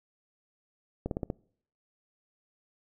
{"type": "slowing click train", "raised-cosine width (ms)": 2, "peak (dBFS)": -18, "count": 5, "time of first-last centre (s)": [1.06, 1.301], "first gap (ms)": 52, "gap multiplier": 1.1, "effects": ["noise-tail reverb RT60 0.6 s tail -25 dB re dry"]}